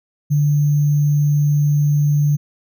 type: tone with sample-and-hold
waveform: sine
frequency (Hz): 146.6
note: D3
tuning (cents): -3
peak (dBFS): -12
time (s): 0.3-2.37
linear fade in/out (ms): 20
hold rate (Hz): 6300
effects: none